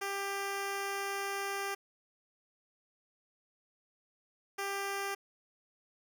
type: tone pair in turn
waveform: 10% pulse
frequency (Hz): 396.2 / 396.2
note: G4 / G4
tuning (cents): +18 / +18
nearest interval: unison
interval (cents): 0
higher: neither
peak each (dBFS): -26 / -26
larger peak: neither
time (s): 0.01-1.75 / 4.58-5.15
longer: first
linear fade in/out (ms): 10
effects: none